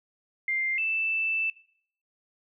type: tone pair in turn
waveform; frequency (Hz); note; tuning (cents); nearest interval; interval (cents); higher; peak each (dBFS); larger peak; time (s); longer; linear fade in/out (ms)
sine; 2101 / 2647; C7 / E7; +7 / +7; major third; 400; second; -25; neither; 0.48-0.78 / 0.78-1.5; second; 2
effects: noise-tail reverb RT60 0.6 s tail -19 dB re dry